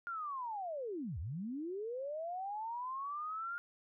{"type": "linear two-way sweep", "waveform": "sine", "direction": "down then up", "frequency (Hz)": [1421, 67.8, 1421], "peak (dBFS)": -38, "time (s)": [0.07, 3.58], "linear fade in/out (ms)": 0, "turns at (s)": 1.19, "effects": []}